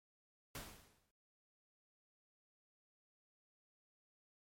pink noise with exponential decay, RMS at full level -45 dBFS, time 0.55-1.11 s, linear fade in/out 2 ms, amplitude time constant 120 ms, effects MP3 64 kbps

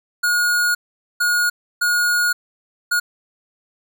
square tone bursts at uneven times, 1440 Hz, F#6, 47 cents flat, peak -16 dBFS, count 4, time 0.23-0.75 / 1.2-1.5 / 1.81-2.33 / 2.91-3 s, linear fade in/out 10 ms, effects none

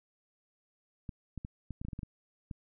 clicks, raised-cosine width 5 ms, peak -27 dBFS, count 11, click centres 1.092 / 1.377 / 1.449 / 1.707 / 1.815 / 1.85 / 1.885 / 1.932 / 1.991 / 2.032 / 2.512 s, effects none

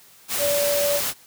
sine tone in noise, 576 Hz, D5, 34 cents flat, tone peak -20 dBFS, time 0.38-1.01 s, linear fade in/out 50 ms, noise white, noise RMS -25 dBFS, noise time 0.28-1.14 s, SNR +2 dB, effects white hiss -51 dBFS RMS until 1.26 s + high-pass 60 Hz 12 dB/octave

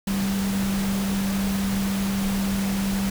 sine tone in noise, 196 Hz, G3, in tune, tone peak -22 dBFS, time 0.07-3.1 s, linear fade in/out 5 ms, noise pink, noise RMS -31 dBFS, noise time 0.07-3.1 s, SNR +6 dB, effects none

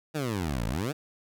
15% pulse exponential two-way sweep, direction down then up, 162.2 to 52 to 162.2 Hz, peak -22 dBFS, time 0.14-0.93 s, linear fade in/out 20 ms, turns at 0.66 s, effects none

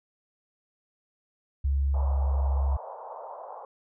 sine tone with pitch glide, 69.3 to 68.39 Hz, C#2 to C#2, 0 to -23 cents, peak -22 dBFS, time 1.64-2.77 s, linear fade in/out 10 ms, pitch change -23 cents, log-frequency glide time 1.88-2.55 s
white band-pass noise, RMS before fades -41 dBFS, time 1.94-3.65 s, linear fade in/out 2 ms, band 510 to 1000 Hz, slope 48 dB/octave
effects none

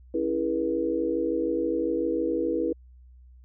sine chord, C# minor seventh, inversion none, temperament equal with one note detuned, 277.2 / 329.6 / 415.3 / 482.3 Hz, C#4 / E4 / G#4 / B4, 0 / 0 / 0 / -41 cents, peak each -33 / -27 / -32 / -28 dBFS, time 0.14-2.73 s, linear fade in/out 5 ms, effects added 62 Hz sine -48 dBFS peak until 3.44 s

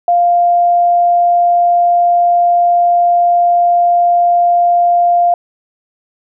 sine tone, 698.5 Hz, F5, in tune, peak -7 dBFS, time 0.08-5.34 s, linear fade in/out 2 ms, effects none

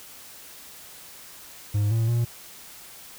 triangle tone with pitch steps, 103.7 / 113.4 / 118.2 Hz, G#2 / A#2 / A#2, -2 / -47 / +24 cents, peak -18 dBFS, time 1.74-2.25 s, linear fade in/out 10 ms, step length 170 ms, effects white hiss -45 dBFS RMS until 3.18 s

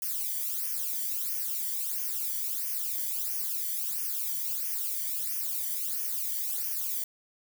violet noise with flanger, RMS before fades -32 dBFS, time 0.02-7.04 s, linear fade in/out 2 ms, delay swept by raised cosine 0.25 to 0.77 ms, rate 1.5 Hz, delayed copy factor -1, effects none

